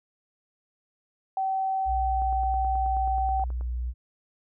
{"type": "tone", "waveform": "sine", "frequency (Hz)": 767, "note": "G5", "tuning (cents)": -38, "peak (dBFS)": -24, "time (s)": [1.37, 3.44], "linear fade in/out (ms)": 2}
{"type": "tone with vibrato", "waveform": "sine", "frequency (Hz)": 60.9, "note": "B1", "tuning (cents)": -24, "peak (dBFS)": -27, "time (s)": [1.85, 3.94], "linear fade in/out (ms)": 50, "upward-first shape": "sine", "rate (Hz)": 1.5, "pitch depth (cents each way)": 12}
{"type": "click train", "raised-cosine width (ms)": 1, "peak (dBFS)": -32, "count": 14, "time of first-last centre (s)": [2.22, 3.61], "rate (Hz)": 9.35}
{"effects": []}